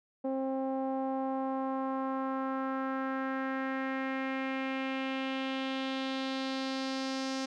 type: tone with low-pass filter sweep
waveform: sawtooth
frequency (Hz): 265.8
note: C4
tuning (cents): +27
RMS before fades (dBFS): -34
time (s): 0.24-7.46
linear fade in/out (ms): 10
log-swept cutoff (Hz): 630 to 5600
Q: 2.5
effects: none